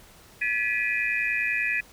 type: tone cluster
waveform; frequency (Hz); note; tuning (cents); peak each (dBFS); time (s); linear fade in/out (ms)
sine; 1712 / 1958 / 2412 / 2522; A6 / B6 / D7 / D#7; -48 / -15 / +46 / +23; -29; 0.41-1.81; 10
effects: pink hiss -52 dBFS RMS until 1.92 s